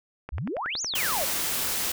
click train, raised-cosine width 0.5 ms, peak -21 dBFS, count 11, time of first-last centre 0.29-1.216 s, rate 10.8 Hz
sine exponential two-way sweep, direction up then down, 54.3 to 7100 to 513 Hz, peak -28 dBFS, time 0.32-1.25 s, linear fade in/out 10 ms, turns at 0.82 s
white noise, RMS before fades -28 dBFS, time 0.95-1.92 s, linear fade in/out 5 ms
effects none

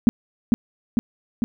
sine tone with echo, 233.1 Hz, A#3, in tune, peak -8 dBFS, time 0.07-0.09 s, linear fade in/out 0 ms, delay 450 ms, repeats 3, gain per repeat -3 dB, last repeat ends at 1.44 s, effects none

